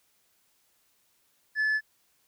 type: tone with tanh clipping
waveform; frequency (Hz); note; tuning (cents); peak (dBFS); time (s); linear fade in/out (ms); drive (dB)
sine; 1730; A6; -30; -24; 1.55-1.81; 50; 2
effects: white hiss -69 dBFS RMS until 2.27 s